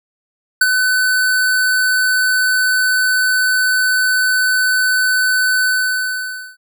square tone with ADSR envelope, 1508 Hz, F#6, 32 cents sharp, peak -7 dBFS, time 0.61-6.57 s, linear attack 5 ms, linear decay 35 ms, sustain -6 dB, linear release 920 ms, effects none

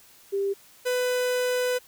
sine / 45% pulse tone pair in turn, 395.9 / 498.8 Hz, G4 / B4, +17 / +17 cents, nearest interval major third, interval 400 cents, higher second, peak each -23 dBFS, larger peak neither, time 0.32-0.54 / 0.85-1.79 s, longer second, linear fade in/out 20 ms, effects white hiss -54 dBFS RMS until 1.87 s

